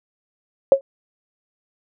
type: tone with exponential decay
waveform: sine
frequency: 545 Hz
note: C#5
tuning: 29 cents flat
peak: -3 dBFS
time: 0.72-0.81 s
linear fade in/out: 1 ms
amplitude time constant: 19 ms
effects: none